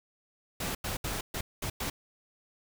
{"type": "noise bursts at uneven times", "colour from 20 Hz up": "pink", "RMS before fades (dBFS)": -34, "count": 6, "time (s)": [[0.6, 0.75], [0.84, 0.97], [1.04, 1.21], [1.34, 1.41], [1.62, 1.7], [1.8, 1.9]], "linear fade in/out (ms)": 5, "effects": []}